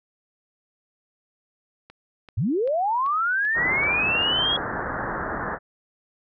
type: click train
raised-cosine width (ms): 0.3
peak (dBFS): -28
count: 7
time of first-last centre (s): 1.9-4.226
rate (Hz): 2.58
type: linear sweep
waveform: sine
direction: up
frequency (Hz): 80.6 to 3346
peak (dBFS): -20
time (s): 2.37-4.57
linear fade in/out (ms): 10
type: low-pass noise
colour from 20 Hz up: white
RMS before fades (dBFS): -29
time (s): 3.54-5.59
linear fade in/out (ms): 50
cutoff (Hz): 1800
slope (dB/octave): 96
effects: none